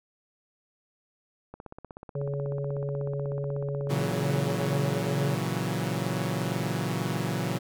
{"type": "click train", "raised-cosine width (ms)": 1, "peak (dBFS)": -27, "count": 55, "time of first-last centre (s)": [1.54, 4.853], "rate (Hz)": 16.3}
{"type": "harmonic tone", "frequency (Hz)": 140.8, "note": "C#3", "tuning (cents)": 27, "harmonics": [1, 3, 4], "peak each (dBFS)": [-30, -35, -36], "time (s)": [2.15, 5.35], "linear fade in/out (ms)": 5}
{"type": "chord", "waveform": "sawtooth", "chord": "F# dominant seventh", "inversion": "first", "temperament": "equal", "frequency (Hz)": [116.54, 138.59, 164.81, 185], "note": ["A#2", "C#3", "E3", "F#3"], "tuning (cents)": [0, 0, 0, 0], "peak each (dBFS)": -29, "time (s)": [3.89, 7.59], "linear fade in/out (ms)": 20}
{"effects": []}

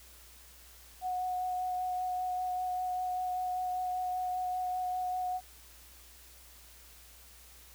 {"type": "tone with vibrato", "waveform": "sine", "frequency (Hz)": 733, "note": "F#5", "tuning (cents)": -16, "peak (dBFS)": -31, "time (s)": [1.01, 5.41], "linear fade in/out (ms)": 50, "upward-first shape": "sine", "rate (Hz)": 5.1, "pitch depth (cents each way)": 10, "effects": ["added 60 Hz sine -58 dBFS peak until 7.74 s", "white hiss -56 dBFS RMS until 7.74 s"]}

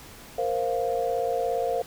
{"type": "chord", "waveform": "sine", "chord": "Bb suspended second", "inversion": "none", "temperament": "equal", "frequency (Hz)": [466.2, 523.3, 698.5], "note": ["Bb4", "C5", "F5"], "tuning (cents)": [0, 0, 0], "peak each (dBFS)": -28, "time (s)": [0.38, 1.82], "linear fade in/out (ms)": 5, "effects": ["pink hiss -46 dBFS RMS until 1.86 s"]}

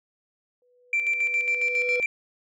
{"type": "tone with exponential growth", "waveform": "sine", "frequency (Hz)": 493.3, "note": "B4", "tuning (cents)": -2, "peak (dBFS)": -23, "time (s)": [0.62, 2], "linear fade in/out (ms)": 1, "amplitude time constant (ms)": 300}
{"type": "tone with tremolo", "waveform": "sine", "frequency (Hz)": 2349, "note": "D7", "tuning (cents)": 0, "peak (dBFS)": -19, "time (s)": [0.93, 2.06], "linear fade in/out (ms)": 2, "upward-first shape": "square", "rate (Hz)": 7.3, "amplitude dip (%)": 50}
{"effects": ["tanh soft clip ceiling -17 dBFS"]}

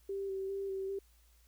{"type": "tone with vibrato", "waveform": "sine", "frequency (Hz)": 389.2, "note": "G4", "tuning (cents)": -12, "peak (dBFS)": -35, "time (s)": [0.09, 0.99], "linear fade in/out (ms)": 5, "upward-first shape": "square", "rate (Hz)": 2.5, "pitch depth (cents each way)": 18, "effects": ["added 57 Hz sine -63 dBFS peak until 1.47 s", "white hiss -70 dBFS RMS until 1.47 s"]}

